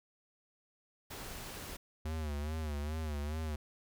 pink noise, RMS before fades -45 dBFS, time 1.1-1.77 s, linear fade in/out 10 ms
square tone with vibrato, 75.9 Hz, D#2, 42 cents flat, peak -36 dBFS, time 2.05-3.56 s, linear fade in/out 5 ms, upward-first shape sine, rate 2.4 Hz, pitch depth 89 cents each way
effects none

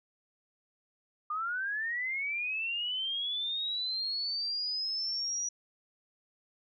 sine linear sweep, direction up, 1200 to 5830 Hz, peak -31 dBFS, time 1.3-5.49 s, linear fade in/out 5 ms, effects none

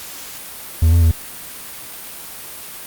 triangle tone with pitch steps, 81 / 84.7 / 81.7 Hz, E2 / E2 / E2, -30 / +48 / -15 cents, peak -7 dBFS, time 0.82-1.114 s, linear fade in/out 5 ms, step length 98 ms, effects white hiss -33 dBFS RMS until 2.86 s + Opus 48 kbps

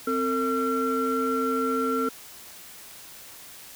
sine tone cluster, 261.2 / 451.2 / 1360 Hz, C4 / A4 / F6, -3 / +44 / -46 cents, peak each -26 dBFS, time 0.07-2.09 s, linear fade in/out 5 ms, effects tanh soft clip ceiling -17 dBFS + white hiss -45 dBFS RMS until 3.75 s

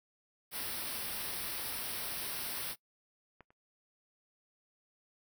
white band-stop noise, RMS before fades -39 dBFS, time 0.51-2.76 s, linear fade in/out 50 ms, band 5700 to 8500 Hz, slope 96 dB/octave
clicks, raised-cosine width 0.5 ms, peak -37 / -47 dBFS, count 2, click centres 3.407 / 3.505 s
effects noise-tail reverb RT60 0.1 s tail -22 dB re dry

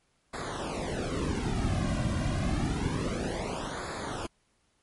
brown noise with flanger, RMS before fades -31 dBFS, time 0.33-4.27 s, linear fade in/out 10 ms, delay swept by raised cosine 0.34 to 2.34 ms, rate 0.28 Hz, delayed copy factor -0.95, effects pink hiss -71 dBFS RMS until 4.82 s + MP3 48 kbps

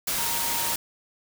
sine tone in noise, 932.3 Hz, A#5, in tune, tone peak -33 dBFS, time 0.18-0.74 s, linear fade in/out 5 ms, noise white, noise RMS -27 dBFS, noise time 0.07-0.76 s, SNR -9 dB, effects none

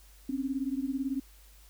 sine beating tone pair, 261.6 / 279.6 Hz, C4 / C#4, 0 / +15 cents, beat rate 18 Hz, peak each -32 / -33 dBFS, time 0.29-1.2 s, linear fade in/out 5 ms, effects added 50 Hz sine -54 dBFS peak until 1.69 s + white hiss -60 dBFS RMS until 1.69 s

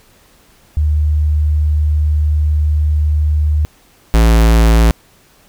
sine / square tone pair in turn, 75.6 / 56.02 Hz, D#2 / A1, -49 / +32 cents, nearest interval perfect fourth, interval 519 cents, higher first, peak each -10 / -7 dBFS, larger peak second, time 0.77-3.65 / 4.14-4.91 s, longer first, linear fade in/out 0 ms, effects pink hiss -49 dBFS RMS until 5.48 s

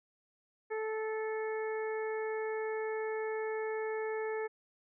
harmonic tone, 437.2 Hz, A4, 11 cents flat, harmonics 1 / 2 / 3 / 4 / 5, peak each -34 / -43 / -49 / -45 / -48 dBFS, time 0.7-4.48 s, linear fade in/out 20 ms, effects none

